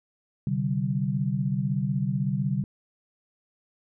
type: chord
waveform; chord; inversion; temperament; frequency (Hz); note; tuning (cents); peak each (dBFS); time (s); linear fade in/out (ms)
sine; C suspended second; none; equal with one note detuned; 130.81 / 146.83 / 192.41; C3 / D3 / G3; 0 / 0 / -32; -28; 0.47-2.64; 2
effects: none